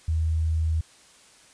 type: tone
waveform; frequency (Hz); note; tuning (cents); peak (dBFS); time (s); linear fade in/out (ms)
sine; 80; D#2; +49; -21; 0.08-0.81; 5
effects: white hiss -54 dBFS RMS until 1.53 s + resampled to 22050 Hz